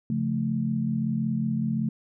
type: chord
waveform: sine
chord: Db augmented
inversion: none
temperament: equal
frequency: 138.59 / 174.61 / 220 Hz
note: Db3 / F3 / A3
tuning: 0 / 0 / 0 cents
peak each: -29 / -31 / -26 dBFS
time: 0.1-1.89 s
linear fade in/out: 2 ms
effects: none